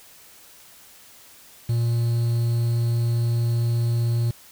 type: tone with quantisation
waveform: triangle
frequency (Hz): 117.5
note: A#2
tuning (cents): +14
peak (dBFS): -17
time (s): 1.69-4.31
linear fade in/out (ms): 5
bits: 7
effects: white hiss -49 dBFS RMS until 4.51 s